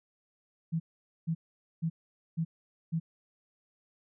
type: tone bursts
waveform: sine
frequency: 163.8 Hz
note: E3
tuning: 11 cents flat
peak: -27 dBFS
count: 5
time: 0.72-3 s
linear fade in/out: 20 ms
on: 80 ms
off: 470 ms
effects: none